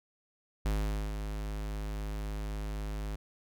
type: tone with ADSR envelope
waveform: square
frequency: 51.91 Hz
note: G#1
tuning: in tune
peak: -28 dBFS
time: 0.65-3.16 s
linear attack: 8 ms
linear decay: 460 ms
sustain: -7 dB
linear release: 9 ms
effects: none